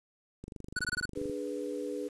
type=click train; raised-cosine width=3 ms; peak=-30 dBFS; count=22; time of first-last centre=0.44-1.297 s; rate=24.5 Hz
type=tone bursts; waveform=square; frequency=1477 Hz; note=F#6; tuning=3 cents flat; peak=-30 dBFS; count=6; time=0.76-1.056 s; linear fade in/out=5 ms; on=31 ms; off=22 ms
type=chord; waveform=sine; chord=G# diminished; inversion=second; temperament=equal; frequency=293.7 / 415.3 / 493.9 Hz; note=D4 / G#4 / B4; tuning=0 / 0 / 0 cents; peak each=-38 dBFS; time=1.15-2.09 s; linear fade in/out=20 ms
effects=resampled to 24000 Hz + 9-bit